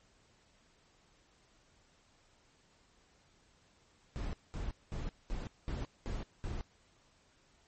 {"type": "noise bursts", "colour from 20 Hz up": "brown", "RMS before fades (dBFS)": -38, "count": 7, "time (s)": [4.16, 6.61], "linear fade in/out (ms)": 0, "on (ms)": 170, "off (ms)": 210, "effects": ["pink hiss -68 dBFS RMS until 7.67 s", "MP3 32 kbps"]}